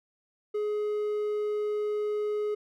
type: tone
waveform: triangle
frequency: 420 Hz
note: G#4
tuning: 19 cents sharp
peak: -25 dBFS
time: 0.54-2.55 s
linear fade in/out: 10 ms
effects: none